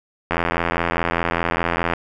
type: click train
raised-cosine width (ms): 0.5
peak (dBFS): -4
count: 139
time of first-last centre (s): 0.31-1.935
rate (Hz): 84.9
effects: none